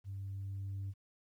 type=tone with level ramp; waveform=sine; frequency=97.9 Hz; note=G2; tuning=2 cents flat; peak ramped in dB=-39 to -35 dBFS; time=0.04-0.94 s; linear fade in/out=50 ms; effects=tanh soft clip ceiling -36 dBFS + 12-bit